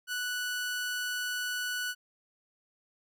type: tone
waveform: sawtooth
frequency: 1480 Hz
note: F#6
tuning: in tune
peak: -28 dBFS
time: 0.07-1.95 s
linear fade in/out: 50 ms
effects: none